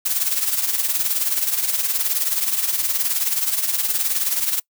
blue noise with tremolo, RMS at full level -18 dBFS, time 0.05-4.6 s, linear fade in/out 10 ms, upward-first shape triangle, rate 19 Hz, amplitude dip 70%, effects noise-tail reverb RT60 0.1 s tail -25 dB re dry

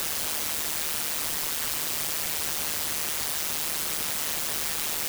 white noise with amplitude modulation, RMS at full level -26 dBFS, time 0-5.08 s, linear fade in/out 0 ms, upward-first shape sine, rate 152 Hz, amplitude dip 75%, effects none

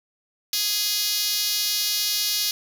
5% pulse tone with high-pass filter, 414.9 Hz, G#4, 2 cents flat, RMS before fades -24 dBFS, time 0.53-2.51 s, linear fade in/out 2 ms, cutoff 4800 Hz, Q 1.2, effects none

